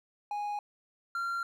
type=tone pair in turn; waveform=triangle; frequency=827 / 1378.8 Hz; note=G#5 / F6; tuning=-8 / -23 cents; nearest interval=major sixth; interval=885 cents; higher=second; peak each=-30 / -29 dBFS; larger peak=second; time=0.31-0.59 / 1.15-1.43 s; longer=neither; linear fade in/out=2 ms; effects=none